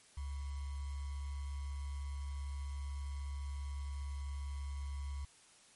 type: tone with sample-and-hold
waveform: sine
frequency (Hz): 70.1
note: C#2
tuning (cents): +20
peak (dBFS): -38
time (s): 0.17-5.25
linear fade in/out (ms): 5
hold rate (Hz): 1050
effects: white hiss -63 dBFS RMS until 5.75 s + MP3 48 kbps